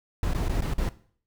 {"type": "noise with dropouts", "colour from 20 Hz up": "brown", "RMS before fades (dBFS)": -26, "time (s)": [0.23, 0.89], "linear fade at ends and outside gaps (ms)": 1, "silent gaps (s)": [[0.335, 0.347], [0.483, 0.495], [0.607, 0.621], [0.737, 0.781]], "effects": ["noise-tail reverb RT60 0.5 s tail -17 dB re dry"]}